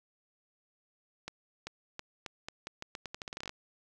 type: accelerating click train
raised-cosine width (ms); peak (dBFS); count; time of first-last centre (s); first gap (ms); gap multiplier
0.2; -22; 19; 1.28-3.494; 390; 0.83
effects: none